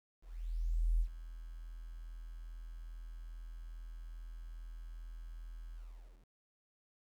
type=tone with ADSR envelope; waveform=sine; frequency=41.2 Hz; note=E1; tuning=in tune; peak=-27 dBFS; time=0.21-6.28 s; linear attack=790 ms; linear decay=78 ms; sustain=-17 dB; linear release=520 ms; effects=11-bit